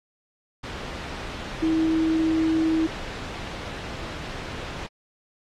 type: tone in noise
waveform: sine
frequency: 321.3 Hz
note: E4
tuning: 44 cents flat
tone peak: -19 dBFS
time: 1.62-2.87 s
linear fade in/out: 10 ms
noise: pink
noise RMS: -34 dBFS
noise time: 0.63-4.87 s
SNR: +12 dB
effects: low-pass 4000 Hz 12 dB/octave + AAC 48 kbps